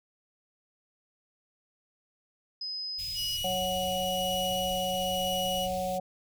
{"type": "tone", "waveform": "sine", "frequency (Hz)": 5040, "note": "D#8", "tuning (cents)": 21, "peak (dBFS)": -33, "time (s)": [2.61, 3.37], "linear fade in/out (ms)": 5}
{"type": "band-stop noise", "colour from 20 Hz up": "pink", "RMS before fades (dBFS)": -43, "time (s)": [2.98, 5.99], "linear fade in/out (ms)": 20, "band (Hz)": [140, 2400], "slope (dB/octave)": 48}
{"type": "tone with tremolo", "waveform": "40% pulse", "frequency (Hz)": 2921, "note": "F#7", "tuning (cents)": -23, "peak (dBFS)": -31, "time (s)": [3.14, 5.69], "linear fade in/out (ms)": 50, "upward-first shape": "sine", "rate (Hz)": 1, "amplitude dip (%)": 25}
{"type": "harmonic tone", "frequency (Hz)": 185, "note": "F#3", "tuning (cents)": 0, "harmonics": [1, 3, 4], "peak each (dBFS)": [-38, -32, -32], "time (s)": [3.44, 6], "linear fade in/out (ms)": 5}
{"effects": []}